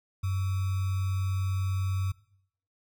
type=tone with sample-and-hold; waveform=sine; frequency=95 Hz; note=F#2; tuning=46 cents sharp; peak=-26 dBFS; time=0.23-2.12 s; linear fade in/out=10 ms; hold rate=1225 Hz; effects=noise-tail reverb RT60 0.7 s tail -21 dB re dry